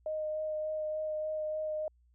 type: tone with vibrato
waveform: sine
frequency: 618 Hz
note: D#5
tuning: 12 cents flat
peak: -32 dBFS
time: 0.06-1.88 s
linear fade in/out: 2 ms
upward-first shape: sine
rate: 3.4 Hz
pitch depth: 11 cents each way
effects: added 60 Hz sine -63 dBFS peak until 2.14 s